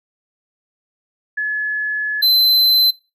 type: tone pair in turn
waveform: sine / square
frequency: 1708 / 4062 Hz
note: G#6 / B7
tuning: +48 / +48 cents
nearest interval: octave + minor third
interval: 1500 cents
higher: second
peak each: -17 / -11 dBFS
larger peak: second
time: 1.37-2.22 / 2.22-2.91 s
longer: first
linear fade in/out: 10 ms
effects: noise-tail reverb RT60 0.3 s tail -23 dB re dry